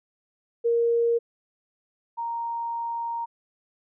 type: tone pair in turn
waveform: sine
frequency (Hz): 467.6 / 931.2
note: A#4 / A#5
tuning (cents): +5 / -2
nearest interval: octave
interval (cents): 1193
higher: second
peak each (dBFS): -19 / -27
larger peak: first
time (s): 0.64-1.19 / 2.17-3.26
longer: second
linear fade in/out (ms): 20
effects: none